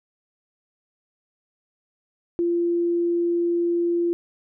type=tone; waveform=sine; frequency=343.9 Hz; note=F4; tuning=27 cents flat; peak=-19 dBFS; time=2.39-4.13 s; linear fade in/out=0 ms; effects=none